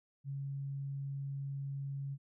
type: tone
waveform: sine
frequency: 138.59 Hz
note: C#3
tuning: in tune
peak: -37 dBFS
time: 0.24-2.18 s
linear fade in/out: 50 ms
effects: none